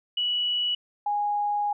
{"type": "tone pair in turn", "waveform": "sine", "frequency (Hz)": [2941, 825.3], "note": ["F#7", "G#5"], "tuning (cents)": [-11, -11], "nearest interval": "octave + minor seventh", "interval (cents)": 2200, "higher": "first", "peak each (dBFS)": -23, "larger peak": "neither", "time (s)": [[0.17, 0.75], [1.06, 1.73]], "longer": "second", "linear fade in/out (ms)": 5, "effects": []}